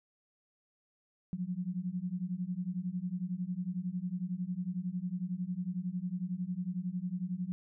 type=beating tone pair; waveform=sine; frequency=174.61 / 185.61 Hz; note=F3 / F#3; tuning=0 / +6 cents; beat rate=11 Hz; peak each=-37 / -36 dBFS; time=1.33-7.52 s; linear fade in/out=0 ms; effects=none